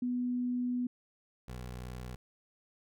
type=tone pair in turn; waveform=sine / 20% pulse; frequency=246.9 / 61.87 Hz; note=B3 / B1; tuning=0 / +4 cents; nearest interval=2 octaves; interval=2396 cents; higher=first; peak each=-30 / -36 dBFS; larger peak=first; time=0.02-0.87 / 1.48-2.16 s; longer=first; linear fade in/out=5 ms; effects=none